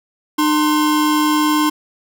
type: tone pair together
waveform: square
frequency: 303.3 / 1049 Hz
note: D#4 / C6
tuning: -44 / +4 cents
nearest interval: octave + major sixth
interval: 2148 cents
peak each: -15 / -19 dBFS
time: 0.38-1.7 s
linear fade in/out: 10 ms
effects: none